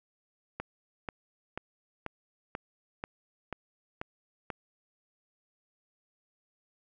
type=click train; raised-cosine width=0.5 ms; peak=-20 dBFS; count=9; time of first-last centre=0.6-4.502 s; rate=2.05 Hz; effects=none